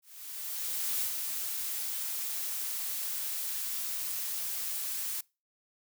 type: noise with ADSR envelope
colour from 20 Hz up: blue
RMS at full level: -31 dBFS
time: 0.02-5.21 s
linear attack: 1000 ms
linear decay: 89 ms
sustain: -4 dB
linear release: 6 ms
effects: noise-tail reverb RT60 0.3 s tail -25 dB re dry